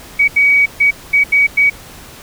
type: tone bursts at uneven times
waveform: sine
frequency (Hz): 2263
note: C#7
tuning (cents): +35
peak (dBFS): -7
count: 6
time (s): 0.19-0.28 / 0.36-0.66 / 0.8-0.91 / 1.13-1.24 / 1.32-1.47 / 1.57-1.7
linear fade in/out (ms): 10
effects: pink hiss -36 dBFS RMS until 2.22 s